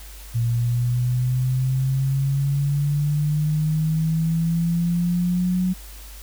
sine exponential sweep, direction up, 116.54 to 184.6 Hz, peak -18 dBFS, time 0.34-5.74 s, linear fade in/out 20 ms, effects added 50 Hz sine -38 dBFS peak until 6.22 s + white hiss -44 dBFS RMS until 6.22 s

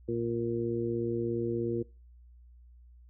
harmonic tone, 116.9 Hz, A#2, 5 cents sharp, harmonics 1 / 2 / 3 / 4, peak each -37 / -36 / -31 / -35 dBFS, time 0.08-1.83 s, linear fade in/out 10 ms, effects noise-tail reverb RT60 0.3 s tail -22 dB re dry + added 60 Hz sine -52 dBFS peak until 3.09 s

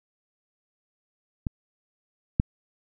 clicks, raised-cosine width 5 ms, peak -15 / -7 dBFS, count 2, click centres 1.468 / 2.399 s, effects none

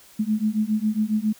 sine beating tone pair, 211.1 / 218.4 Hz, G#3 / A3, +29 / -13 cents, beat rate 7.3 Hz, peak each -23 dBFS, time 0.19-1.33 s, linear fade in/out 10 ms, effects white hiss -51 dBFS RMS until 1.39 s

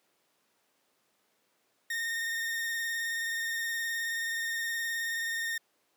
40% pulse tone with vibrato, 1837 Hz, A#6, 26 cents flat, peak -30 dBFS, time 1.9-5.58 s, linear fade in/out 5 ms, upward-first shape triangle, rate 19 Hz, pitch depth 29 cents each way, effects pink hiss -72 dBFS RMS until 5.96 s + high-pass 300 Hz 12 dB/octave

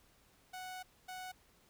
sawtooth tone bursts at uneven times, 740 Hz, F#5, in tune, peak -40 dBFS, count 2, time 0.53-0.83 / 1.08-1.32 s, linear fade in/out 10 ms, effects pink hiss -68 dBFS RMS until 1.69 s

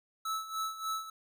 square tone with tremolo, 1307 Hz, E6, 15 cents flat, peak -32 dBFS, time 0.25-1.1 s, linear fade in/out 5 ms, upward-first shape sine, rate 3.4 Hz, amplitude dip 75%, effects none

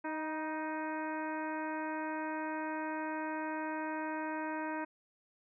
harmonic tone with a mistuned harmonic, 311.1 Hz, D#4, in tune, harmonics 1 / 2 / 3 / 4 / 5 / 6 / 7 / 8, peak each -39 / -43 / -40 / -50 / -44 / -49 / -54 / -53 dBFS, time 0.04-4.85 s, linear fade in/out 10 ms, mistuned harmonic 3, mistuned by +25 cents, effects none

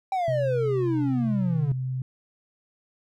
triangle exponential sweep, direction down, 784 to 136.2 Hz, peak -21 dBFS, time 0.12-1.72 s, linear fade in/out 2 ms
sine tone, 129.2 Hz, C3, 21 cents flat, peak -26 dBFS, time 0.28-2.02 s, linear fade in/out 2 ms
effects none

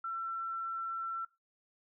sine tone, 1346 Hz, E6, 36 cents sharp, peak -35 dBFS, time 0.04-1.25 s, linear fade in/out 5 ms, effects noise-tail reverb RT60 0.2 s tail -17 dB re dry

